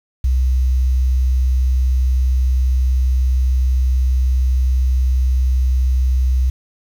sine tone with quantisation, 63.8 Hz, C2, 43 cents flat, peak -12 dBFS, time 0.24-6.5 s, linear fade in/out 5 ms, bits 7, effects none

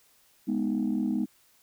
sine chord, G# minor, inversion none, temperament equal, 207.7 / 246.9 / 311.1 Hz, G#3 / B3 / D#4, 0 / 0 / 0 cents, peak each -28 / -28 / -30 dBFS, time 0.47-1.26 s, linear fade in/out 20 ms, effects tanh soft clip ceiling -19 dBFS + white hiss -63 dBFS RMS until 1.62 s

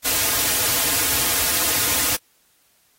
white noise with comb filter, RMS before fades -20 dBFS, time 0.04-2.17 s, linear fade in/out 20 ms, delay 5.2 ms, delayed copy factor -0.7, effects white hiss -61 dBFS RMS until 2.98 s + AAC 48 kbps

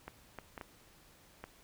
clicks, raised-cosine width 0.5 ms, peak -28 dBFS, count 5, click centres 0.08 / 0.387 / 0.578 / 0.612 / 1.44 s, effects pink hiss -62 dBFS RMS until 1.63 s

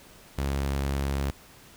sawtooth tone, 69.1 Hz, C#2, 5 cents flat, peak -22 dBFS, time 0.38-1.31 s, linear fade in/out 5 ms, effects pink hiss -52 dBFS RMS until 1.76 s

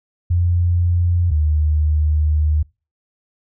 sine tone pair in turn, 87.31 / 76.25 Hz, F2 / D#2, 0 / -34 cents, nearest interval major second, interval 234 cents, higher first, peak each -13 dBFS, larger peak neither, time 0.3-1.31 / 1.31-2.63 s, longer second, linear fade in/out 10 ms, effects noise-tail reverb RT60 0.3 s tail -25 dB re dry

